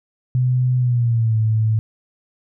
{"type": "tone with pitch glide", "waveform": "sine", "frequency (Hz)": [126.3, 109.95], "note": ["B2", "A2"], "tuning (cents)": [39, -1], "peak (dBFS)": -14, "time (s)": [0.35, 1.79], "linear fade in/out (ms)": 0, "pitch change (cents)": -240, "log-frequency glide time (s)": [0.77, 1.37], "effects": []}